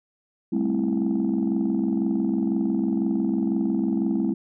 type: chord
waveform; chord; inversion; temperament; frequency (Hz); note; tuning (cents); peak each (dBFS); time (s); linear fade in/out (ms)
sine; A minor seventh; third; just; 198 / 220 / 264 / 330; G3 / A3 / C4 / E4; +18 / 0 / +16 / +2; -25; 0.52-4.34; 10
effects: tanh soft clip ceiling -15 dBFS